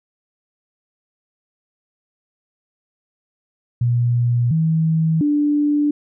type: tone with pitch steps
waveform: sine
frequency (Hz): 120.4 / 160.7 / 293.8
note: B2 / E3 / D4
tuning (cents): -44 / -44 / +1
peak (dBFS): -14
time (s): 3.81-5.91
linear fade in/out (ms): 5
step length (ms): 700
effects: none